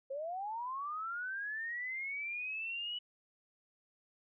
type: linear sweep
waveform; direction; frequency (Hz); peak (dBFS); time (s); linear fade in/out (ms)
sine; up; 523.3 to 2960; -37; 0.1-2.99; 10
effects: none